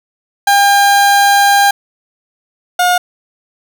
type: tone pair in turn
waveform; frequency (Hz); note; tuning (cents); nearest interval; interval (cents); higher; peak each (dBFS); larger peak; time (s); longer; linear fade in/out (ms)
30% pulse; 803 / 716.9; G5 / F5; +41 / +45; major second; 196; first; -4 / -6; first; 0.47-1.71 / 2.79-2.98; first; 5
effects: none